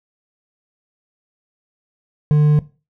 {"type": "tone with hard clipping", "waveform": "triangle", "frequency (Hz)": 150, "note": "D3", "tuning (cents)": 37, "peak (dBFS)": -11, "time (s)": [2.31, 2.59], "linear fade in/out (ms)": 0, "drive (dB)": 7, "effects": ["noise-tail reverb RT60 0.3 s tail -17 dB re dry"]}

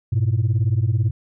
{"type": "beating tone pair", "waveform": "sine", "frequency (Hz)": [101.2, 119.2], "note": ["G#2", "A#2"], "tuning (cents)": [-44, 39], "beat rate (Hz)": 18, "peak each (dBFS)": [-17, -17], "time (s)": [0.12, 1.11], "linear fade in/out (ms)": 10, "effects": ["tanh soft clip ceiling -13 dBFS"]}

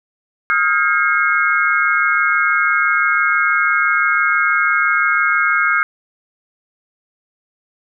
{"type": "tone cluster", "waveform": "sine", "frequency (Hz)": [1260, 1406, 1613, 2165], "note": ["D#6", "F6", "G6", "C#7"], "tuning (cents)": [21, 11, 49, -41], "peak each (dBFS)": -18, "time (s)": [0.5, 5.83], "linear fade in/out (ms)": 0, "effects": []}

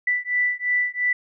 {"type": "beating tone pair", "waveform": "sine", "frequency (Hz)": [1975.5, 1978.4], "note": ["B6", "B6"], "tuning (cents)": [0, 3], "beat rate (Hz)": 2.9, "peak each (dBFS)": -23, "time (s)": [0.07, 1.13], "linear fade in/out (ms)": 5, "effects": []}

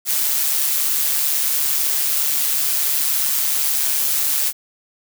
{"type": "noise with amplitude modulation", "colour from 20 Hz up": "blue", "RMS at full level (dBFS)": -17, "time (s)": [0.05, 4.53], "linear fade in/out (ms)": 50, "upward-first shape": "sine", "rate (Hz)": 143, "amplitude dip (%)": 45, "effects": []}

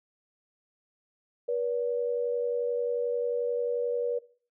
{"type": "tone pair together", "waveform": "sine", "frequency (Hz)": [482.7, 574], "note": ["B4", "D5"], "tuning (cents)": [-40, -40], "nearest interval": "minor third", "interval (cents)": 300, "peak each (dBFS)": [-27, -33], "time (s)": [1.48, 4.19], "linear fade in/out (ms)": 10, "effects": ["noise-tail reverb RT60 0.4 s tail -18 dB re dry"]}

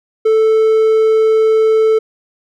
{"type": "tone", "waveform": "triangle", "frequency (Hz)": 440, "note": "A4", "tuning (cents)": 0, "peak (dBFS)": -6, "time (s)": [0.25, 1.99], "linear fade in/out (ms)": 10, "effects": []}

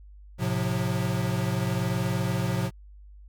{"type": "chord", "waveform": "square", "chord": "F major", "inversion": "first", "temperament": "equal with one note detuned", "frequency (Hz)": [110, 130.81, 178.8], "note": ["A2", "C3", "F3"], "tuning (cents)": [0, 0, 41], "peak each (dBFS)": -30, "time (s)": [0.38, 2.71], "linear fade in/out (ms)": 50, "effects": ["added 50 Hz sine -45 dBFS peak until 3.28 s"]}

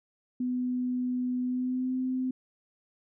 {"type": "tone with pitch glide", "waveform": "sine", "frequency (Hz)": [250, 257], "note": ["B3", "C4"], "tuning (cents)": [21, -31], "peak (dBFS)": -27, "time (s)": [0.4, 2.31], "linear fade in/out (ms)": 5, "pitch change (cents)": 48, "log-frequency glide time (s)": [1.42, 1.94], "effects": []}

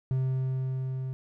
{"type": "tone with level ramp", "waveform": "triangle", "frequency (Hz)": 130.81, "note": "C3", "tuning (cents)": 0, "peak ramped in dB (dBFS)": [-22, -29], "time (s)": [0.11, 1.13], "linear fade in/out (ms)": 0, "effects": []}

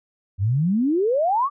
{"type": "exponential sweep", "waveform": "sine", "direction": "up", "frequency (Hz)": [90.3, 1198], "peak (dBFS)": -17, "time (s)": [0.38, 1.5], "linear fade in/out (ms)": 50, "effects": []}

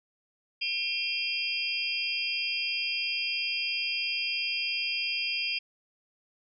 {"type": "tone cluster", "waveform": "sine", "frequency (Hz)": [2400, 2700, 3183, 4874], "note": ["D7", "E7", "G7", "D#8"], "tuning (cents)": [37, 41, 26, -37], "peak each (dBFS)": [-34, -34, -34, -33], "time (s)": [0.61, 5.59], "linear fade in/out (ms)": 10, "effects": []}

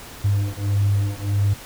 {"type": "beating tone pair", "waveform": "triangle", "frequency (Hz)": [100, 101.6], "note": ["G2", "G#2"], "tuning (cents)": [35, -38], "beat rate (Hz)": 1.6, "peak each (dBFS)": -18, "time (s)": [0.24, 1.54], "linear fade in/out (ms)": 10, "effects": ["tanh soft clip ceiling -11 dBFS", "pink hiss -39 dBFS RMS until 1.65 s"]}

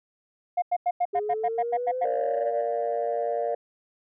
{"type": "tone bursts", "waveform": "sine", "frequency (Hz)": 711, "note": "F5", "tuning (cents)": 31, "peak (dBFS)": -19, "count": 11, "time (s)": [0.57, 2.062], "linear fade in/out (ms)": 10, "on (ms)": 52, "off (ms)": 92}
{"type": "linear sweep", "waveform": "sine", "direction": "up", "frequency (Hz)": [404.8, 591], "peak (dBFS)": -27, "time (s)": [1.13, 2.62], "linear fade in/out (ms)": 10}
{"type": "chord", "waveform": "sine", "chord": "Bb major", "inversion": "none", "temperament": "equal", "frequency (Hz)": [466.2, 587.3, 698.5], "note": ["Bb4", "D5", "F5"], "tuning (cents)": [0, 0, 0], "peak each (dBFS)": -28, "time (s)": [2.04, 3.55], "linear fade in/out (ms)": 5}
{"effects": ["tanh soft clip ceiling -18 dBFS"]}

